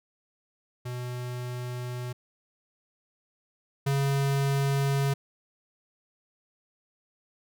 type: tone pair in turn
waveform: square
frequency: 123.8 / 138.62 Hz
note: B2 / C#3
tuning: +5 / 0 cents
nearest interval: major second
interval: 195 cents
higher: second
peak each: -33 / -24 dBFS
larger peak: second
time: 0.85-2.13 / 3.86-5.14 s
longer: neither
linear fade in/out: 10 ms
effects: none